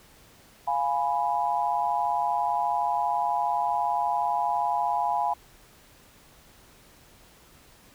sine chord, F diminished, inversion none, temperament equal, 698.5 / 830.6 / 987.8 Hz, F5 / Ab5 / Cb6, 0 / 0 / 0 cents, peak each -29 / -26 / -28 dBFS, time 0.67-5.34 s, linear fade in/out 10 ms, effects pink hiss -55 dBFS RMS until 7.94 s

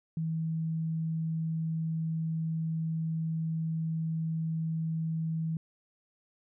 sine tone, 161.4 Hz, E3, 36 cents flat, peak -29 dBFS, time 0.17-5.57 s, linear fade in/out 2 ms, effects none

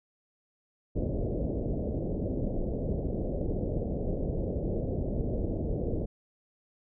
pink low-pass noise, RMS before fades -31 dBFS, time 0.95-6.06 s, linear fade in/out 10 ms, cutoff 610 Hz, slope 48 dB/octave, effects none

